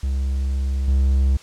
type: tone with level steps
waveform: triangle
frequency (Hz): 67.1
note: C2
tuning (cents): +44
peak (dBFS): -17 / -12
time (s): 0.03-1.37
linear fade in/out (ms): 5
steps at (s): 0.88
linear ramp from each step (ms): 2
effects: white hiss -46 dBFS RMS until 1.42 s + low-pass 7000 Hz 12 dB/octave